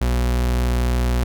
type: tone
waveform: 40% pulse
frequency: 60.9 Hz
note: B1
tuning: 24 cents flat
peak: -16 dBFS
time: 0.01-1.24 s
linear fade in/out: 5 ms
effects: none